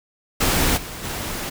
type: noise with level steps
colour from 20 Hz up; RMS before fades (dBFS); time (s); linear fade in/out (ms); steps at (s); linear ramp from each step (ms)
pink; -19 / -33 / -28; 0.4-1.5; 10; 0.76 / 1.03; 20
effects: none